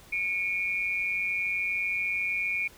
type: tone pair together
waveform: sine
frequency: 2223 / 2410 Hz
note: C#7 / D7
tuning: +4 / +44 cents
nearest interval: minor second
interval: 140 cents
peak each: -31 / -28 dBFS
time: 0.12-2.68 s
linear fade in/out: 10 ms
effects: pink hiss -53 dBFS RMS until 2.77 s